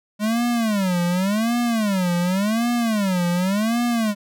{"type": "tone with vibrato", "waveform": "square", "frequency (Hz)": 204.5, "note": "G#3", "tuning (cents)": -26, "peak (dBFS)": -19, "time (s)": [0.19, 4.15], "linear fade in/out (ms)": 50, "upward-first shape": "sine", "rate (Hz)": 0.89, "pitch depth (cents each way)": 280, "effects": []}